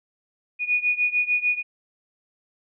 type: beating tone pair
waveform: sine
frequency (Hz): 2459 / 2465.7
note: D#7 / D#7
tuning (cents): -21 / -16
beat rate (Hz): 6.7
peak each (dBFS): -22 / -24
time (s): 0.59-1.63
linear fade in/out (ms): 50
effects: none